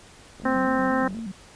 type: click train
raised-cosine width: 2 ms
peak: -30 dBFS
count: 39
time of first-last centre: 0.4-1.19 s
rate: 48.1 Hz
type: tone with vibrato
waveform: sine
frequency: 207.7 Hz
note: G#3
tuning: in tune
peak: -30 dBFS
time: 0.43-1.32 s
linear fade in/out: 10 ms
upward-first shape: square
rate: 4.2 Hz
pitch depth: 150 cents each way
type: harmonic tone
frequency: 261.5 Hz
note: C4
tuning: 1 cent flat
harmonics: 1 / 2 / 3 / 4 / 5 / 6 / 7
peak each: -24 / -27 / -29 / -30 / -31 / -32 / -32 dBFS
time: 0.45-1.08 s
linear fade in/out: 5 ms
effects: pink hiss -49 dBFS RMS until 1.55 s + resampled to 22050 Hz